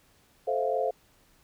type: chord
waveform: sine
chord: F major seventh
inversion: first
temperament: just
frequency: 436.5 / 523.8 / 654.8 / 698.5 Hz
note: A4 / C5 / E5 / F5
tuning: -14 / +2 / -12 / 0 cents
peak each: -31 / -29 / -33 / -30 dBFS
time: 0.47-0.91 s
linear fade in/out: 10 ms
effects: pink hiss -63 dBFS RMS until 1.43 s